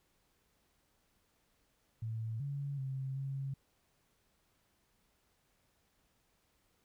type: tone with pitch steps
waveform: sine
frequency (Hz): 112 / 141 / 133.5 / 136.3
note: A2 / C#3 / C3 / C#3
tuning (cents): +31 / +30 / +35 / -29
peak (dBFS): -36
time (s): 2.02-3.54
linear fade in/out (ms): 5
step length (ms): 380
effects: pink hiss -75 dBFS RMS until 6.84 s